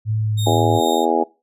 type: tone with vibrato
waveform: sine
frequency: 107.9 Hz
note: A2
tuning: 33 cents flat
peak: -17 dBFS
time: 0.05-0.81 s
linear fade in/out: 50 ms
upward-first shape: sine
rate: 2.2 Hz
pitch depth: 16 cents each way
type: tone with tremolo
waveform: sawtooth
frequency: 3696 Hz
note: A#7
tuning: 16 cents flat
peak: -22 dBFS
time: 0.37-1.06 s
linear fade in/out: 20 ms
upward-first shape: sine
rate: 2.4 Hz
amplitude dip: 70%
type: harmonic tone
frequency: 82.41 Hz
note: E2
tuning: in tune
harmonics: 3 / 4 / 5 / 6 / 7 / 8 / 9 / 10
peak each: -25 / -22 / -22 / -24 / -26 / -24 / -26 / -20 dBFS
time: 0.46-1.24 s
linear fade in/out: 10 ms
effects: noise-tail reverb RT60 0.3 s tail -23 dB re dry + resampled to 32000 Hz